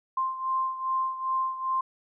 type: beating tone pair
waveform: sine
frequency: 1048 / 1050.5 Hz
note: C6 / C6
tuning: +2 / +7 cents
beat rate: 2.5 Hz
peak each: -27 / -32 dBFS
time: 0.17-1.81 s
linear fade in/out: 5 ms
effects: none